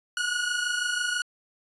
sawtooth tone pair together, 1441.9 / 1468 Hz, F#6 / F#6, -45 / -14 cents, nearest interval unison, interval 31 cents, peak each -25 dBFS, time 0.17-1.22 s, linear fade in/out 2 ms, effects resampled to 24000 Hz

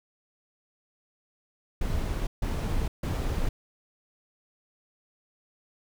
brown noise bursts, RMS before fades -28 dBFS, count 3, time 1.81-3.49 s, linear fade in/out 5 ms, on 460 ms, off 150 ms, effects none

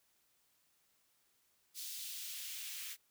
white noise with high-pass filter sweep, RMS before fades -45 dBFS, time 1.74-2.97 s, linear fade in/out 50 ms, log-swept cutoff 4000 to 2200 Hz, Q 1.4, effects white hiss -75 dBFS RMS until 3.1 s

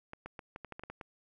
clicks, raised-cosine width 0.5 ms, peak -28 dBFS, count 10, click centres 0.134 / 0.26 / 0.392 / 0.561 / 0.647 / 0.723 / 0.795 / 0.836 / 0.9 / 1.012 s, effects none

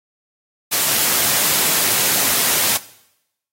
white high-pass noise, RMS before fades -17 dBFS, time 0.71-2.78 s, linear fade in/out 20 ms, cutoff 100 Hz, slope 24 dB/octave, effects noise-tail reverb RT60 0.8 s tail -18 dB re dry + AAC 48 kbps

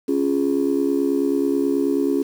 sine chord, Db major, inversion none, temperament just, 277.2 / 346.5 / 415.8 Hz, Db4 / F4 / Ab4, 0 / -14 / +2 cents, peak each -19 / -22 / -22 dBFS, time 0.08-2.23 s, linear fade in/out 10 ms, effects tanh soft clip ceiling -10 dBFS + 7-bit

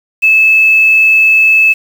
sine tone with quantisation, 2611 Hz, E7, 17 cents flat, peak -4 dBFS, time 0.22-1.74 s, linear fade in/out 20 ms, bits 5, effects none

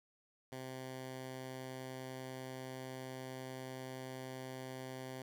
10% pulse tone, 130.1 Hz, C3, 9 cents flat, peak -36 dBFS, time 0.52-5.22 s, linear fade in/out 2 ms, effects none

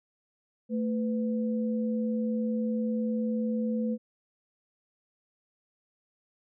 sine tone pair together, 222.6 / 499.7 Hz, A3 / B4, +20 / +20 cents, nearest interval octave + major second, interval 1400 cents, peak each -27 / -34 dBFS, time 0.69-3.98 s, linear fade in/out 50 ms, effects none

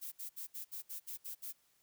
violet noise bursts, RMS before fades -44 dBFS, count 9, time 0.01-1.528 s, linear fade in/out 20 ms, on 110 ms, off 66 ms, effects white hiss -73 dBFS RMS until 1.82 s

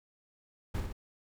brown noise with echo, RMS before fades -33 dBFS, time 0.74-0.81 s, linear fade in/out 10 ms, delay 59 ms, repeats 2, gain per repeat -4 dB, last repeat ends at 0.928 s, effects none

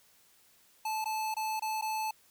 square tone with dropouts, 871 Hz, A5, 18 cents flat, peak -32 dBFS, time 0.85-2.11 s, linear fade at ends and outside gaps 5 ms, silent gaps 1.044-1.056 / 1.342-1.366 / 1.596-1.621 / 1.813-1.822 s, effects white hiss -64 dBFS RMS until 2.3 s

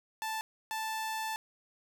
sawtooth tone bursts at uneven times, 880 Hz, A5, in tune, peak -30 dBFS, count 2, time 0.22-0.41 / 0.71-1.36 s, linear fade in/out 0 ms, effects none

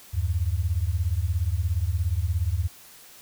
sine beating tone pair, 77.78 / 94.78 Hz, D#2 / F#2, 0 / +42 cents, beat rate 17 Hz, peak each -25 dBFS, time 0.13-2.68 s, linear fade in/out 20 ms, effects white hiss -49 dBFS RMS until 3.21 s

